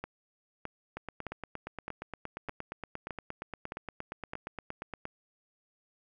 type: two click trains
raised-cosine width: 0.5 ms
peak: -22 / -23 dBFS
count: 8 / 36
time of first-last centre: 0.04-4.334 / 0.97-5.054 s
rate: 1.63 / 8.57 Hz
effects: none